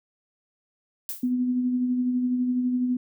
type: noise with exponential decay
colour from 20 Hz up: violet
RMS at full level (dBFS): -28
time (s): 1.09-1.32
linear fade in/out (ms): 1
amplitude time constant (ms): 49
type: tone with tremolo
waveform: sine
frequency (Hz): 249.5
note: B3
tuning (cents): +18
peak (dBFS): -20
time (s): 1.23-2.97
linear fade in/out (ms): 5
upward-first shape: sine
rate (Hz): 12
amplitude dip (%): 35
effects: none